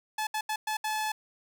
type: tone bursts at uneven times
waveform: sawtooth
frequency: 862 Hz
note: A5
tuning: 36 cents flat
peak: -25 dBFS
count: 5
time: 0.18-0.27 / 0.34-0.41 / 0.49-0.56 / 0.67-0.77 / 0.84-1.12 s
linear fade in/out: 5 ms
effects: none